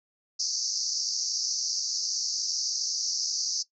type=band-pass noise; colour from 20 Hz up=white; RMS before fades=-30 dBFS; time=0.39-3.63 s; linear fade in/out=10 ms; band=4600 to 6300 Hz; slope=96 dB/octave; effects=noise-tail reverb RT60 0.1 s tail -18 dB re dry